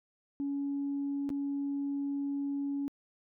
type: tone with dropouts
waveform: sine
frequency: 281 Hz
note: C#4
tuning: 24 cents sharp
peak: -30 dBFS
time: 0.4-2.88 s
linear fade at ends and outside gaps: 0 ms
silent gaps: 1.292-1.302 s
effects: tanh soft clip ceiling -27 dBFS